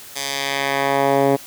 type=tone with band-pass filter sweep; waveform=10% pulse; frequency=138.6 Hz; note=C#3; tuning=in tune; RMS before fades=-19 dBFS; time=0.15-1.37 s; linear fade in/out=20 ms; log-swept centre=6700 to 390 Hz; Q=0.83; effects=white hiss -39 dBFS RMS until 1.46 s